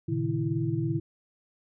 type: tone cluster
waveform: sine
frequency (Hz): 114.6 / 137.4 / 155.6 / 330.5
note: A#2 / C#3 / D#3 / E4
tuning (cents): -29 / -15 / 0 / +5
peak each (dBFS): -31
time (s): 0.08-1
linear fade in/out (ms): 10
effects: none